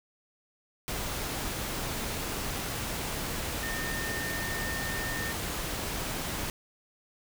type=tone in noise; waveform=sine; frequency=1820 Hz; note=A#6; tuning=42 cents flat; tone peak=-35 dBFS; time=3.63-5.32 s; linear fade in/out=0 ms; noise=pink; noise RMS=-34 dBFS; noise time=0.88-6.5 s; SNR=-4 dB; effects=none